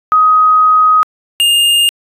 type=tone pair in turn; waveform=sine / square; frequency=1257 / 2822 Hz; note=D#6 / F7; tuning=+17 / +17 cents; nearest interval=octave + major second; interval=1400 cents; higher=second; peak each=-5 / -8 dBFS; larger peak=first; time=0.12-1.03 / 1.4-1.89 s; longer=first; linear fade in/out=0 ms; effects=resampled to 32000 Hz